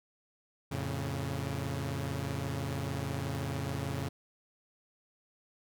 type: chord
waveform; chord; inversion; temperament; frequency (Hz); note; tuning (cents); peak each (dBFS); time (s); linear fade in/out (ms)
sawtooth; F augmented; none; equal with one note detuned; 87.31 / 112.31 / 138.59; F2 / A2 / C#3; 0 / +36 / 0; -35 / -35 / -32; 0.71-4.09; 10
effects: none